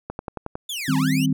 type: click train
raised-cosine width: 1 ms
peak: -15 dBFS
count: 6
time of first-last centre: 0.1-0.555 s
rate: 11 Hz
type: linear two-way sweep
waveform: sawtooth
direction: down then up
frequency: 3588 to 812 to 3081 Hz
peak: -24 dBFS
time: 0.69-1.26 s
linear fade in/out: 5 ms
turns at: 0.97 s
type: chord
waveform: sine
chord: C minor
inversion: first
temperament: equal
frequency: 155.56 / 196 / 261.6 Hz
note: Eb3 / G3 / C4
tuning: 0 / 0 / 0 cents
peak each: -22 / -26 / -20 dBFS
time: 0.88-1.33 s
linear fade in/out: 5 ms
effects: none